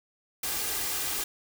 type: noise with comb filter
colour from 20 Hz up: white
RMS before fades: -31 dBFS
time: 0.43-1.24 s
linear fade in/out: 5 ms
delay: 2.5 ms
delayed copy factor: +0.5
effects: none